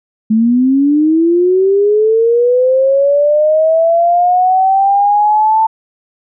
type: linear sweep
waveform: sine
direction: up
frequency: 214.4 to 891 Hz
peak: -7 dBFS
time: 0.3-5.67 s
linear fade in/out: 10 ms
effects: none